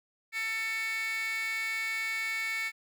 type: tone with high-pass filter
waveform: 15% pulse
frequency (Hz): 445.2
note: A4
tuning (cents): +20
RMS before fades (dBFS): -33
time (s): 0.32-2.72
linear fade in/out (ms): 50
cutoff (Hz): 2200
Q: 6.8
effects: none